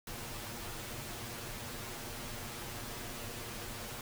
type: noise with comb filter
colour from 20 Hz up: pink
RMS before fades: -43 dBFS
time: 0.07-4.01 s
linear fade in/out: 2 ms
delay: 8.5 ms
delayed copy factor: +0.8
effects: none